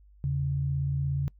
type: tone pair together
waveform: sine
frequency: 81.7 / 138.59 Hz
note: E2 / C#3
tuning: -15 / 0 cents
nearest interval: major sixth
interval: 915 cents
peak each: -33 / -26 dBFS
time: 0.24-1.28 s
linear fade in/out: 0 ms
effects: noise-tail reverb RT60 0.1 s tail -25 dB re dry + added 50 Hz sine -53 dBFS peak until 1.39 s